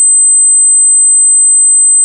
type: tone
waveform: sine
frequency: 8150 Hz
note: C9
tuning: 47 cents flat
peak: -3 dBFS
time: 0-2.04 s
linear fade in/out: 0 ms
effects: none